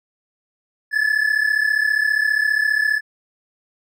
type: tone pair together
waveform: triangle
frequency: 1707 / 1741.9 Hz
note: G#6 / A6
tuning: +47 / -18 cents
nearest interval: unison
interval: 35 cents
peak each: -17 dBFS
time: 0.91-3.01 s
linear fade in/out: 50 ms
effects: none